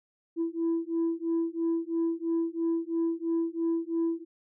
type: beating tone pair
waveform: sine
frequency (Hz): 330.5 / 333.5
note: E4 / E4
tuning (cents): +5 / +20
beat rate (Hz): 3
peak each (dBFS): -28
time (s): 0.36-4.25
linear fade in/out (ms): 50
effects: tanh soft clip ceiling -22 dBFS